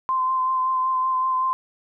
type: tone with vibrato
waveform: sine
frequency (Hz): 1037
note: C6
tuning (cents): -16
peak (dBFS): -19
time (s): 0.09-1.53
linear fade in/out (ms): 0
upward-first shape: sine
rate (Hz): 5.3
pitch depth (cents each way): 18
effects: none